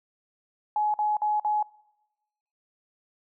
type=tone bursts; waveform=sine; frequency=844 Hz; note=G#5; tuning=28 cents sharp; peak=-22 dBFS; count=4; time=0.76-1.627 s; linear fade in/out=2 ms; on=180 ms; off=49 ms; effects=noise-tail reverb RT60 1.0 s tail -24 dB re dry